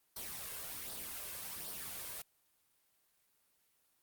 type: noise with flanger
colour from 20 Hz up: white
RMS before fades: -44 dBFS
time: 0.16-2.22 s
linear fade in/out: 5 ms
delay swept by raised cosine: 0.21 to 1.91 ms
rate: 1.3 Hz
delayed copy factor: +0.5
effects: white hiss -75 dBFS RMS until 4.02 s + Opus 32 kbps